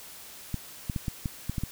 clicks, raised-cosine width 5 ms, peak -17 dBFS, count 8, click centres 0.543 / 0.898 / 0.962 / 1.082 / 1.258 / 1.496 / 1.582 / 1.636 s, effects white hiss -46 dBFS RMS until 1.71 s

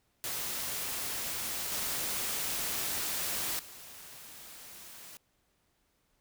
white noise with level steps, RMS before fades -36 / -34 / -49 dBFS, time 0.24-5.17 s, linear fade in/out 0 ms, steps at 1.72 / 3.59 s, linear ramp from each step 2 ms, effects pink hiss -74 dBFS RMS until 6.2 s

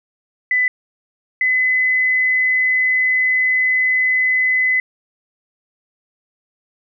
sine tone pair in turn, 2000 / 2020 Hz, B6 / B6, +21 / +39 cents, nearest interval unison, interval 18 cents, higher second, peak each -13 dBFS, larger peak neither, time 0.51-0.68 / 1.41-4.8 s, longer second, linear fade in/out 2 ms, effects none

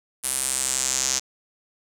square tone with band-pass filter sweep, 65.8 Hz, C2, 10 cents sharp, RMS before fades -25 dBFS, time 0.23-1.2 s, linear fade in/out 20 ms, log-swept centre 9900 to 6300 Hz, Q 3.7, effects none

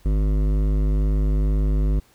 sine tone with hard clipping, 51.1 Hz, G#1, 27 cents flat, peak -19 dBFS, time 0.05-2 s, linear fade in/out 10 ms, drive 14 dB, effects pink hiss -57 dBFS RMS until 2.14 s

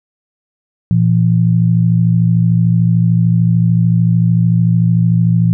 sine tone pair together, 116.54 / 169.97 Hz, A#2 / F3, 0 / -47 cents, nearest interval perfect fifth, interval 653 cents, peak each -11 dBFS, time 0.91-5.53 s, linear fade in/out 0 ms, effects none

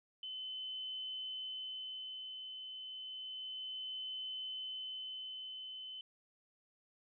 sine tone with tremolo, 3042 Hz, F#7, 47 cents sharp, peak -40 dBFS, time 0.23-6.01 s, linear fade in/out 2 ms, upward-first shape sine, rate 0.31 Hz, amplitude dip 40%, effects none

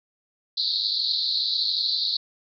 pink band-pass noise, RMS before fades -25 dBFS, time 0.57-2.17 s, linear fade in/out 5 ms, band 3900 to 4500 Hz, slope 96 dB/octave, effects none

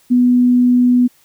sine tone, 246.9 Hz, B3, in tune, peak -8 dBFS, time 0.1-1.08 s, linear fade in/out 20 ms, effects white hiss -53 dBFS RMS until 1.24 s

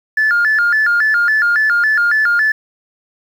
sine tone with vibrato, 1568 Hz, G6, in tune, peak -9 dBFS, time 0.17-2.52 s, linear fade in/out 5 ms, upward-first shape square, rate 3.6 Hz, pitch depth 180 cents each way, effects tanh soft clip ceiling -7 dBFS + 7-bit

